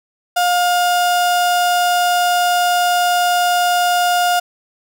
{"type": "tone", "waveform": "35% pulse", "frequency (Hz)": 710, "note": "F5", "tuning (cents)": 28, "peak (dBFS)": -11, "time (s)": [0.36, 4.4], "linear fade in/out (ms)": 10, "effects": []}